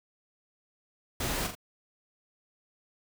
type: noise with echo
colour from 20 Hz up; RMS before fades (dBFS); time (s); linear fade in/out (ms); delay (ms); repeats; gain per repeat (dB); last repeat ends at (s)
pink; -32; 1.2-1.47; 5; 41; 2; -6; 1.552
effects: none